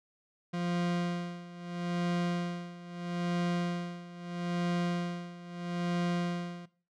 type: tone with tremolo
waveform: 40% pulse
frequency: 174.61 Hz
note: F3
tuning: in tune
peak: -27 dBFS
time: 0.53-6.66 s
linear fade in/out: 10 ms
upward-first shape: sine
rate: 0.77 Hz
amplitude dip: 85%
effects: noise-tail reverb RT60 0.4 s tail -19 dB re dry + low-pass 5000 Hz 12 dB/octave